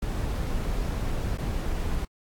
brown noise with dropouts, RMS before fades -28 dBFS, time 0.02-2.05 s, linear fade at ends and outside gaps 5 ms, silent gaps 1.375-1.382 s, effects AAC 64 kbps

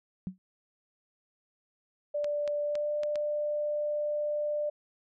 sine tone with exponential decay, 186.1 Hz, F#3, 10 cents sharp, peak -28 dBFS, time 0.27-0.38 s, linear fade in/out 0 ms, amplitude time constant 22 ms
sine tone with pitch glide, 587.3 to 594.5 Hz, D5 to D5, 0 to +21 cents, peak -28 dBFS, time 2.14-4.7 s, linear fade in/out 10 ms, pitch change +21 cents, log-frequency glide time 2.63-2.9 s
clicks, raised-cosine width 0.2 ms, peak -24 dBFS, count 5, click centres 2.244 / 2.477 / 2.754 / 3.034 / 3.157 s
effects none

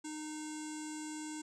square tone with low-pass filter, 306.8 Hz, D#4, 24 cents flat, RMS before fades -43 dBFS, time 0.04-1.42 s, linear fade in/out 10 ms, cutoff 7700 Hz, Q 7.5, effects none

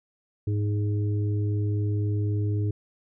harmonic tone, 103.83 Hz, G#2, in tune, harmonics 1 / 3 / 4, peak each -23 / -34 / -37 dBFS, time 0.47-2.71 s, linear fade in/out 5 ms, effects none

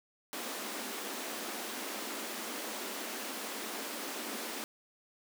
pink high-pass noise, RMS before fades -40 dBFS, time 0.33-4.64 s, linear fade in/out 0 ms, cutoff 210 Hz, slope 96 dB/octave, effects none

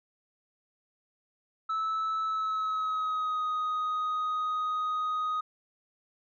sine tone with pitch glide, 1307 to 1249.4 Hz, E6 to D#6, -15 to +7 cents, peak -25 dBFS, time 1.69-5.41 s, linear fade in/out 10 ms, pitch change -78 cents, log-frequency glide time 2.24-3.44 s, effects tanh soft clip ceiling -27 dBFS

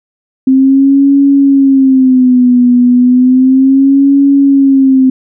sine tone with vibrato, 261.6 Hz, C4, in tune, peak -3 dBFS, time 0.47-5.1 s, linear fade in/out 5 ms, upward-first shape sine, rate 0.33 Hz, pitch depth 110 cents each way, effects none

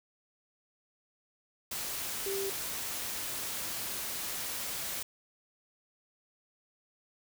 sine tone in noise, 392 Hz, G4, in tune, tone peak -33 dBFS, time 2.26-2.5 s, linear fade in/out 5 ms, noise white, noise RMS -37 dBFS, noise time 1.71-5.03 s, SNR +1 dB, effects none

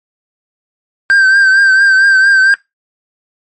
triangle tone with vibrato, 1568 Hz, G6, in tune, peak -3 dBFS, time 1.1-2.54 s, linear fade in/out 0 ms, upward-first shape triangle, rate 4.4 Hz, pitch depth 51 cents each way, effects noise-tail reverb RT60 0.2 s tail -23 dB re dry + MP3 32 kbps

